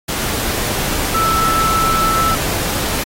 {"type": "tone in noise", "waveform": "sine", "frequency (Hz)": 1318.5, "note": "E6", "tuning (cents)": 0, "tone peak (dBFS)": -14, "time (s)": [1.14, 2.35], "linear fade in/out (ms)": 10, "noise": "pink", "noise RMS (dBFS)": -20, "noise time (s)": [0.08, 3.04], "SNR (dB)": 3, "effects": ["AAC 48 kbps"]}